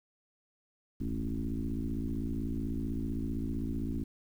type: tone with frequency modulation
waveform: sine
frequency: 146.83 Hz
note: D3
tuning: in tune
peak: -31 dBFS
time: 1-4.04 s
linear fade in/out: 10 ms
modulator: 55.7 Hz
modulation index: 2.9
effects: 10-bit